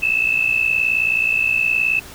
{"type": "tone pair together", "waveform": "sine", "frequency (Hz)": [2593, 2652], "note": ["E7", "E7"], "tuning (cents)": [-29, 10], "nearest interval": "unison", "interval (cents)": 39, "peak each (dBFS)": -18, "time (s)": [0.02, 2], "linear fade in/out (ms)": 10, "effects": ["pink hiss -38 dBFS RMS until 2.14 s"]}